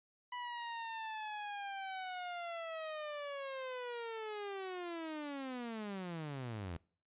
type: linear sweep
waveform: sawtooth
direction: down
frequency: 987.8 to 79.2 Hz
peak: -37 dBFS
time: 0.32-6.77 s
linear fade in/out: 5 ms
effects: noise-tail reverb RT60 0.5 s tail -25 dB re dry + resampled to 8000 Hz